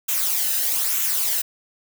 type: noise with flanger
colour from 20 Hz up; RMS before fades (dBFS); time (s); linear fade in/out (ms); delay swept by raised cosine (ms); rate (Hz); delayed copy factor
blue; -22; 0.08-1.42; 10; 0.2 to 0.91; 1.1; -0.55
effects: none